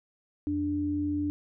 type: tone pair together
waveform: sine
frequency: 87.1 / 294.3 Hz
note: F2 / D4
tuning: -4 / +4 cents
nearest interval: octave + major sixth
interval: 2108 cents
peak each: -35 / -27 dBFS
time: 0.47-1.3 s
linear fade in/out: 0 ms
effects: none